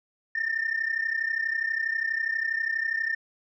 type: tone pair together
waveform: sine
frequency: 1788.7 / 1821 Hz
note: A6 / A#6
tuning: +28 / -41 cents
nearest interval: unison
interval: 31 cents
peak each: -27 dBFS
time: 0.35-3.15 s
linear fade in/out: 5 ms
effects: tanh soft clip ceiling -20 dBFS